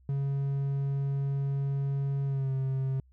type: tone with pitch glide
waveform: triangle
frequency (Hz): 138.59 to 133.33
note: C#3 to C3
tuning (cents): 0 to +33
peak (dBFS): -25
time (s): 0.09-3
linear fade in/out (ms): 2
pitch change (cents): -67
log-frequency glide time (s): 2.25-2.52
effects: added 64 Hz sine -57 dBFS peak until 3.12 s